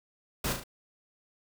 pink noise with echo, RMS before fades -31 dBFS, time 0.44-0.53 s, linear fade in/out 5 ms, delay 36 ms, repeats 3, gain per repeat -5 dB, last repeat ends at 0.638 s, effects none

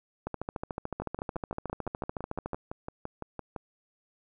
two click trains, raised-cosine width 1 ms, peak -19 / -22 dBFS, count 32 / 16, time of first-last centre 0.27-2.533 / 1.02-3.562 s, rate 13.7 / 5.9 Hz, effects none

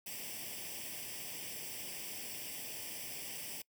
white noise with comb filter, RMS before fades -44 dBFS, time 0.06-3.62 s, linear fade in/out 5 ms, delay 0.37 ms, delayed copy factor +0.8, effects noise-tail reverb RT60 0.1 s tail -24 dB re dry + high-pass 100 Hz 12 dB/octave

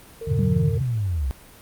sine tone, 456.5 Hz, A#4, 36 cents flat, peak -30 dBFS, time 0.21-0.78 s, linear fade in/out 5 ms
sine chord, E diminished seventh, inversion none, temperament just, 82.41 / 98.89 / 118.67 / 142.4 Hz, E2 / G2 / Bb2 / Db3, 0 / +16 / +31 / +47 cents, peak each -27 / -25 / -25 / -23 dBFS, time 0.27-0.82 s, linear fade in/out 10 ms
sine linear sweep, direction down, 196 to 60 Hz, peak -21 dBFS, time 0.39-1.31 s, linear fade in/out 0 ms
effects pink hiss -47 dBFS RMS until 1.61 s + Opus 32 kbps

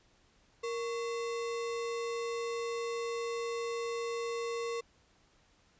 sine tone with sample-and-hold, 466.2 Hz, A#4, in tune, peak -33 dBFS, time 0.63-4.81 s, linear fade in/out 10 ms, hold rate 1575 Hz, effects pink hiss -67 dBFS RMS until 5.79 s + resampled to 16000 Hz

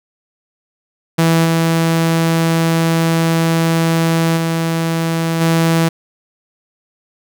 sawtooth tone with level steps, 164.5 Hz, E3, 3 cents flat, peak -6 / -8 / -11 / -7 dBFS, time 1.18-5.89 s, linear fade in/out 10 ms, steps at 1.44 / 4.36 / 5.4 s, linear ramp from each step 20 ms, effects none

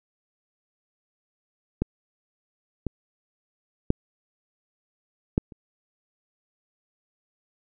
clicks, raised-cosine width 3 ms, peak -10 / -14 / -6 / -7 / -30 dBFS, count 5, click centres 1.82 / 2.867 / 3.904 / 5.379 / 5.522 s, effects none

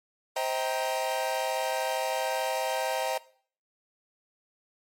45% pulse chord, C minor seventh, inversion none, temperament equal with one note detuned, 523.3 / 636.4 / 784 / 932.3 Hz, C5 / Eb5 / G5 / Bb5, 0 / +39 / 0 / 0 cents, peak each -33 dBFS, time 0.36-3.18 s, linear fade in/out 5 ms, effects noise-tail reverb RT60 0.5 s tail -19 dB re dry + MP3 64 kbps

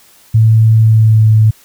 sine tone with pitch glide, 111.1 to 109.13 Hz, A2 to A2, +17 to -14 cents, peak -4 dBFS, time 0.34-1.51 s, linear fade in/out 10 ms, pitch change -31 cents, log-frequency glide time 0.77-1.3 s, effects white hiss -45 dBFS RMS until 1.64 s

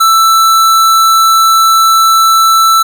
square tone, 1325 Hz, E6, 9 cents sharp, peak -5 dBFS, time 0-2.83 s, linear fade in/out 10 ms, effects none

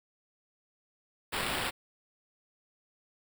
violet noise with sample-and-hold, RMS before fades -33 dBFS, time 1.32-1.71 s, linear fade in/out 20 ms, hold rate 6300 Hz, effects none

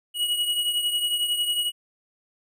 square beating tone pair, 2908 / 2919 Hz, F#7 / F#7, -31 / -24 cents, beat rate 11 Hz, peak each -24 / -31 dBFS, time 0.14-1.72 s, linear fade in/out 50 ms, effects none

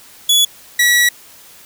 sawtooth tone pair in turn, 3400 / 1934.3 Hz, G#7 / B6, +40 / -37 cents, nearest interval minor seventh, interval 977 cents, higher first, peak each -6 dBFS, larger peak neither, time 0.29-0.45 / 0.79-1.09 s, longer second, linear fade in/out 5 ms, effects white hiss -42 dBFS RMS until 1.65 s

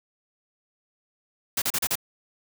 white noise bursts, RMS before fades -25 dBFS, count 5, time 1.57-1.955 s, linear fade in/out 5 ms, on 49 ms, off 35 ms, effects none

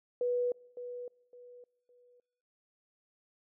sine tone with echo, 489.9 Hz, B4, 14 cents flat, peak -28 dBFS, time 0.21-0.52 s, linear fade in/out 2 ms, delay 560 ms, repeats 3, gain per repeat -11 dB, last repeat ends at 2.2 s, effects noise-tail reverb RT60 1.0 s tail -25 dB re dry

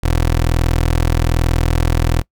20% pulse tone, 41.2 Hz, E1, in tune, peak -8 dBFS, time 0.03-2.22 s, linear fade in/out 10 ms, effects noise-tail reverb RT60 0.1 s tail -23 dB re dry

